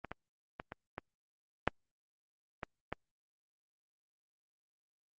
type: clicks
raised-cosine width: 0.5 ms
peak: -26 / -25 / -25 / -28 / -24 / -11 / -22 / -20 dBFS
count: 8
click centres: 0.047 / 0.116 / 0.599 / 0.721 / 0.981 / 1.676 / 2.632 / 2.926 s
effects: Opus 32 kbps